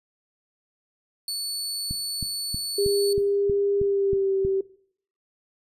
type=tone; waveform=sawtooth; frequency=4451 Hz; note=C#8; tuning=6 cents sharp; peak=-24 dBFS; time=1.28-3.13 s; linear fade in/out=2 ms
type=click train; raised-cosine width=5 ms; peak=-19 dBFS; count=9; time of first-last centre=1.91-4.45 s; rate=3.15 Hz
type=tone with pitch glide; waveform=sine; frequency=401.7 to 386.7 Hz; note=G4 to G4; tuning=+42 to -24 cents; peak=-20 dBFS; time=2.78-4.61 s; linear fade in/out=5 ms; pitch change=-66 cents; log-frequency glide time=3.78-4.36 s
effects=noise-tail reverb RT60 0.6 s tail -20 dB re dry + resampled to 32000 Hz